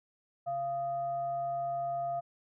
sine tone with frequency modulation, 690 Hz, F5, 21 cents flat, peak -31 dBFS, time 0.46-2.21 s, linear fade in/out 20 ms, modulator 554 Hz, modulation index 0.27, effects none

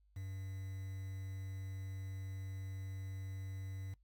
triangle tone with quantisation, 96 Hz, G2, 36 cents flat, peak -40 dBFS, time 0.16-3.94 s, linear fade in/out 5 ms, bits 10, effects noise-tail reverb RT60 0.1 s tail -20 dB re dry + added 50 Hz sine -67 dBFS peak until 4.03 s

